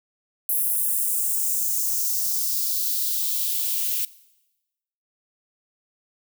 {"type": "noise with high-pass filter sweep", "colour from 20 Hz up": "violet", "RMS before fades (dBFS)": -24, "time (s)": [0.49, 4.05], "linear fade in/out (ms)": 2, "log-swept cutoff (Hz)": [11000, 2600], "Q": 2.1, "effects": ["noise-tail reverb RT60 1.0 s tail -20 dB re dry"]}